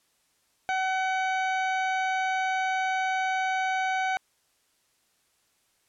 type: harmonic tone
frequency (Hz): 755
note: F#5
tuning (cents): +35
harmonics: 1 / 2 / 3 / 4 / 5 / 6 / 8 / 9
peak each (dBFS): -26 / -31 / -34 / -44 / -45 / -52 / -49 / -54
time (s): 0.69-4.17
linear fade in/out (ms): 0
effects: white hiss -69 dBFS RMS until 5.88 s + low-pass 11000 Hz 12 dB/octave